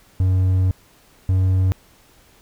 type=tone pair in turn; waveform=triangle; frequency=93.1 / 93.59 Hz; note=F#2 / F#2; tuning=+11 / +20 cents; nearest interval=unison; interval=9 cents; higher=second; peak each=-12 dBFS; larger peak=neither; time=0.2-0.71 / 1.29-1.72 s; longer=first; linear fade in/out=0 ms; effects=pink hiss -53 dBFS RMS until 2.41 s